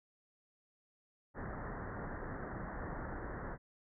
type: low-pass noise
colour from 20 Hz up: pink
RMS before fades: -43 dBFS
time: 1.34-3.58 s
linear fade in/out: 50 ms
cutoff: 1900 Hz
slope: 96 dB/octave
effects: none